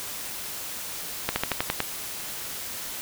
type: slowing click train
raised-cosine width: 0.3 ms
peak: -7 dBFS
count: 7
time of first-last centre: 1.29-1.804 s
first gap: 70 ms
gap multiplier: 1.08
effects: white hiss -35 dBFS RMS until 3.01 s